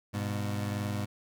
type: tone pair together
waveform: 25% pulse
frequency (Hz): 101.7 / 123.63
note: G#2 / B2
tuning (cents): -36 / +2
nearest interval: minor third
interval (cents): 338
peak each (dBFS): -28 / -34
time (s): 0.13-1.06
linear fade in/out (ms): 20
effects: none